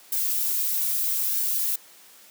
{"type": "noise with flanger", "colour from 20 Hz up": "violet", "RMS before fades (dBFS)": -25, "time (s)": [0.12, 1.76], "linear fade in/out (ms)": 5, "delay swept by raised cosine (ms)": [1.5, 4.5], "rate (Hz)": 0.79, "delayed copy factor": -0.55, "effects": ["white hiss -51 dBFS RMS until 2.3 s", "high-pass 200 Hz 12 dB/octave"]}